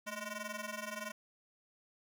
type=ring-modulated tone; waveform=10% pulse; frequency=415.3 Hz; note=G#4; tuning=in tune; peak=-29 dBFS; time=0.06-1.12 s; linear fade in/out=10 ms; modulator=197 Hz; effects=none